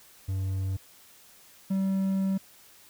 triangle tone pair in turn, 95.5 / 192.55 Hz, G2 / G3, -45 / -31 cents, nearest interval octave, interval 1214 cents, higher second, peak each -25 / -22 dBFS, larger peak second, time 0.28-0.77 / 1.7-2.38 s, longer second, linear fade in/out 10 ms, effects white hiss -55 dBFS RMS until 2.89 s

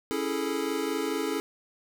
square chord, A major seventh, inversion first, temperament equal, 277.2 / 329.6 / 415.3 / 440 Hz, C#4 / E4 / G#4 / A4, 0 / 0 / 0 / 0 cents, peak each -34 dBFS, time 0.11-1.4 s, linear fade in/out 0 ms, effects 10-bit

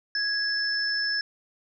sine tone pair together, 1661.2 / 5274 Hz, G#6 / E8, 0 / 0 cents, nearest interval octave + minor sixth, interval 2000 cents, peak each -27 dBFS, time 0.15-1.21 s, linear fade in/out 2 ms, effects none

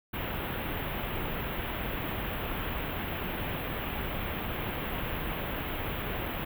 pink band-stop noise, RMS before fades -34 dBFS, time 0.13-6.45 s, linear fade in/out 10 ms, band 3300 to 13000 Hz, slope 48 dB/octave, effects none

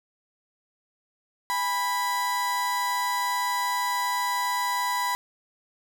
35% pulse tone pair together, 814.9 / 987.8 Hz, G#5 / B5, -33 / 0 cents, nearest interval minor third, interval 333 cents, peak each -33 / -23 dBFS, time 1.5-5.15 s, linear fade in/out 0 ms, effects none

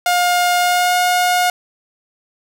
sawtooth tone with pitch glide, 711 to 718.8 Hz, F5 to F5, +31 to +50 cents, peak -9 dBFS, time 0.06-1.5 s, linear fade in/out 2 ms, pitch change +19 cents, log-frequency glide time 0.57-0.95 s, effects none

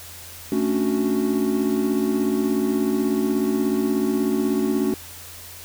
triangle chord, D major seventh, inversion second, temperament equal, 220 / 277.2 / 293.7 / 370 Hz, A3 / C#4 / D4 / F#4, 0 / 0 / 0 / 0 cents, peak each -22 / -22 / -25 / -22 dBFS, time 0.52-4.94 s, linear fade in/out 2 ms, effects added 86 Hz sine -46 dBFS peak until 5.64 s + white hiss -40 dBFS RMS until 5.64 s

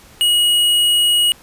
square tone, 2900 Hz, F#7, 35 cents flat, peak -12 dBFS, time 0.21-1.32 s, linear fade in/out 0 ms, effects pink hiss -45 dBFS RMS until 1.42 s + resampled to 32000 Hz

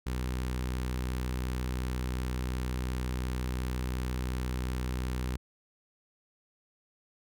sawtooth tone with notch filter, 62.8 Hz, B1, 30 cents sharp, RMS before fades -33 dBFS, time 0.06-5.37 s, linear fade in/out 10 ms, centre 650 Hz, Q 1.9, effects none

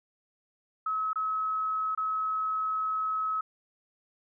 sine tone with dropouts, 1285 Hz, E6, 45 cents flat, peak -27 dBFS, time 0.86-3.41 s, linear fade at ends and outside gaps 5 ms, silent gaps 1.132-1.157 / 1.95-1.975 s, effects none

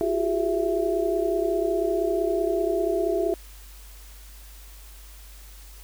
sine tone cluster, 343.8 / 374.2 / 409.5 / 665 Hz, F4 / F#4 / G#4 / E5, -27 / +20 / -24 / +15 cents, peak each -27 dBFS, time 0.01-3.34 s, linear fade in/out 0 ms, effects added 50 Hz sine -43 dBFS peak until 5.83 s + white hiss -50 dBFS RMS until 5.83 s

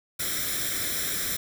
white noise with comb filter, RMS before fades -29 dBFS, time 0.19-1.37 s, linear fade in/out 10 ms, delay 0.54 ms, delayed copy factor +0.75, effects none

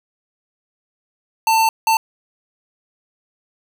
square tone bursts at uneven times, 893 Hz, A5, 25 cents sharp, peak -13 dBFS, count 2, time 1.47-1.69 / 1.87-1.97 s, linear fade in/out 2 ms, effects none

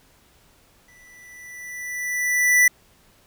square tone with exponential growth, 1975.5 Hz, B6, in tune, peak -12 dBFS, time 0.88-2.68 s, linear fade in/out 5 ms, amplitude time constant 390 ms, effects pink hiss -57 dBFS RMS until 3.26 s

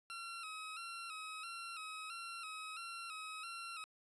20% pulse tone with vibrato, 1318.5 Hz, E6, in tune, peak -40 dBFS, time 0.1-3.84 s, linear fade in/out 0 ms, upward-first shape square, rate 1.5 Hz, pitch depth 60 cents each way, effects resampled to 24000 Hz

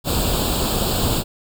pink noise with comb filter, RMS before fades -20 dBFS, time 0.04-1.24 s, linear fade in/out 50 ms, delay 0.25 ms, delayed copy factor +0.8, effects none

